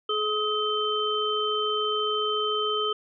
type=tone cluster; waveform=sine; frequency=425.8 / 1266 / 3093 Hz; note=G#4 / D#6 / G7; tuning=+43 / +30 / -24 cents; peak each=-28 dBFS; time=0.09-2.93 s; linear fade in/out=5 ms; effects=none

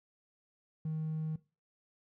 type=tone; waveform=triangle; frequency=157.1 Hz; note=D#3; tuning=17 cents sharp; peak=-30 dBFS; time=0.85-1.36 s; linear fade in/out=5 ms; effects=noise-tail reverb RT60 0.3 s tail -21 dB re dry + tanh soft clip ceiling -29 dBFS

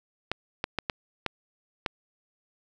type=clicks; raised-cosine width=0.3 ms; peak=-11 dBFS; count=6; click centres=0.316 / 0.641 / 0.787 / 0.898 / 1.263 / 1.862 s; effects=none

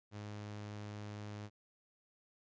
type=tone; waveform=sawtooth; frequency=104.3 Hz; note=G#2; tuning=8 cents sharp; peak=-40 dBFS; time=0.11-1.5 s; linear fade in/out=50 ms; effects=resampled to 16000 Hz

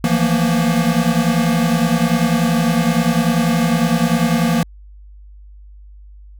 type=tone cluster; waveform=square; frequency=163.9 / 174.4 / 227.4 / 236.9 Hz; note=E3 / F3 / A#3 / A#3; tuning=-10 / -2 / -43 / +28 cents; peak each=-20 dBFS; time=0.04-4.63 s; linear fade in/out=2 ms; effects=added 50 Hz sine -37 dBFS peak until 6.39 s

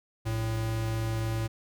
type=tone pair together; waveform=square; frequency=60 / 112.1 Hz; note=B1 / A2; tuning=-49 / +33 cents; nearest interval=major seventh; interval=1082 cents; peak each=-38 / -29 dBFS; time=0.25-1.48 s; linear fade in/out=20 ms; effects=none

